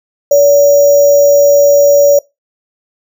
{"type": "tone with sample-and-hold", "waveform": "sine", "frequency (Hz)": 571, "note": "D5", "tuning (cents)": -49, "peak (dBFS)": -3, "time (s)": [0.31, 2.19], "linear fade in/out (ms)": 5, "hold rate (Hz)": 6300, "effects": ["noise-tail reverb RT60 0.2 s tail -22 dB re dry"]}